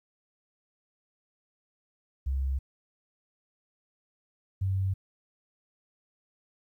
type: tone pair in turn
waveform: sine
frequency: 66.9 / 95.83 Hz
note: C2 / G2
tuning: +39 / -39 cents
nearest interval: tritone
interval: 622 cents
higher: second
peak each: -26 / -25 dBFS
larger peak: second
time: 2.26-2.59 / 4.61-4.94 s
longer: neither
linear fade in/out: 10 ms
effects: 11-bit